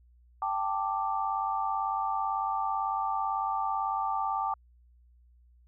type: chord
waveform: sine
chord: G suspended second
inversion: none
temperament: just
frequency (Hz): 784 / 882 / 1176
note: G5 / A5 / D6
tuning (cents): 0 / +4 / +2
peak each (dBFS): -32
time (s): 0.42-4.54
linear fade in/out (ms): 2
effects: added 60 Hz sine -57 dBFS peak until 5.67 s